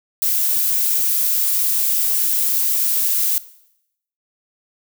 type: noise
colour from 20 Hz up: violet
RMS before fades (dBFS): -18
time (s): 0.22-3.38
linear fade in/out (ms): 0
effects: noise-tail reverb RT60 0.8 s tail -18 dB re dry